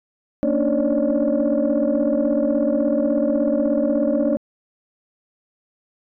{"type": "tone cluster", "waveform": "sine", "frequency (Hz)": [231.1, 281.6, 298, 551, 591], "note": ["A#3", "C#4", "D4", "C#5", "D5"], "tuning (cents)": [-15, 27, 25, -11, 11], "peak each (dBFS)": -22, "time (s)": [0.43, 4.37], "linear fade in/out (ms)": 0, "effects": ["tanh soft clip ceiling -10 dBFS"]}